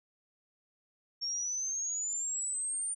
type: exponential sweep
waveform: sine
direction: up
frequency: 5480 to 9090 Hz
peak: -32 dBFS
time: 1.21-2.95 s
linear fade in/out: 20 ms
effects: none